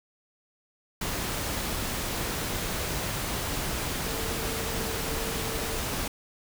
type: tone in noise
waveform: sine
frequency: 449.5 Hz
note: A4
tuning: 37 cents sharp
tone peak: -38 dBFS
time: 4.06-5.8 s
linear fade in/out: 5 ms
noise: pink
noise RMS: -31 dBFS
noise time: 1.01-6.08 s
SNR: -10 dB
effects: none